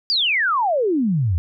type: exponential sweep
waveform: sine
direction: down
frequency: 4938 to 78 Hz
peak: -16 dBFS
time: 0.1-1.38 s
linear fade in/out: 0 ms
effects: none